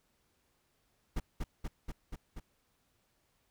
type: noise with echo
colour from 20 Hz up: brown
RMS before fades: -30 dBFS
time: 1.16-1.2 s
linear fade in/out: 10 ms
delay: 240 ms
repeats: 5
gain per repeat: -2 dB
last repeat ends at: 2.4 s
effects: pink hiss -75 dBFS RMS until 3.5 s